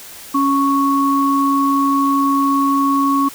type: tone pair together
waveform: sine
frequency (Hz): 277.2 / 1108.7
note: C#4 / C#6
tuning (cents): 0 / 0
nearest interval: 2 octaves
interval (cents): 2400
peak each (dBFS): -15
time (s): 0.34-3.29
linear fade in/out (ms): 10
effects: white hiss -36 dBFS RMS until 3.34 s